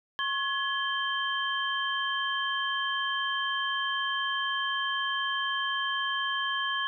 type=tone cluster; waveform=sine; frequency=1086 / 1691 / 3132 Hz; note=C#6 / G#6 / G7; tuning=-36 / +31 / -2 cents; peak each=-32 / -31 / -32 dBFS; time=0.19-6.87 s; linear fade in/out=0 ms; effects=none